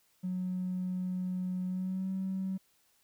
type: tone with pitch glide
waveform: triangle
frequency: 183.2 to 189.99 Hz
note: F#3 to F#3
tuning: -17 to +46 cents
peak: -28 dBFS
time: 0.23-2.58 s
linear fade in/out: 20 ms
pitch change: +63 cents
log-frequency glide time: 1.66-2.1 s
effects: tanh soft clip ceiling -29 dBFS + white hiss -70 dBFS RMS until 3.03 s